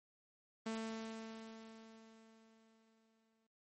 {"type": "tone with exponential decay", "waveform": "sawtooth", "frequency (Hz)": 223, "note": "A3", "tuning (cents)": 23, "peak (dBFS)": -35, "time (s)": [0.66, 3.47], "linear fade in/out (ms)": 5, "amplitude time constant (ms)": 610, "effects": ["MP3 32 kbps"]}